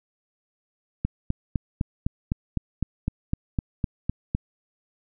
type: click train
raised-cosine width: 5 ms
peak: -11 dBFS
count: 14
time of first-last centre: 1.05-4.349 s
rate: 3.94 Hz
effects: none